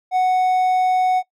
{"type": "tone", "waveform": "triangle", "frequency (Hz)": 740, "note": "F#5", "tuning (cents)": 0, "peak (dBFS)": -12, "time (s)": [0.11, 1.23], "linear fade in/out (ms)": 50, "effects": ["noise-tail reverb RT60 0.1 s tail -20 dB re dry"]}